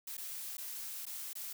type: noise with dropouts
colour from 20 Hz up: blue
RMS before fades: -43 dBFS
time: 0.07-1.53 s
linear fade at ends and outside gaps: 5 ms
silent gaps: 0.17-0.178 / 0.57-0.58 / 1.055-1.065 / 1.332-1.353 s
effects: none